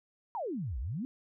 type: exponential two-way sweep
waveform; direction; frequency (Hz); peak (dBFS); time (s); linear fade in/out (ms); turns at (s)
sine; down then up; 987.8 to 53.6 to 277.7; -33; 0.35-1.05; 0; 0.79
effects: none